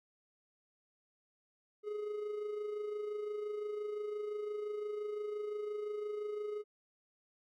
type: tone with amplitude modulation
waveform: triangle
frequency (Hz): 419.4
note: G#4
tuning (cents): +17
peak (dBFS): -33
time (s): 1.83-6.64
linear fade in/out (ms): 50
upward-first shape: sine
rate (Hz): 25.8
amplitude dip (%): 45
effects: none